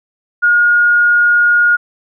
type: tone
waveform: sine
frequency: 1432 Hz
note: F6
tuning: 43 cents sharp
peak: -7 dBFS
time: 0.42-1.77 s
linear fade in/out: 20 ms
effects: none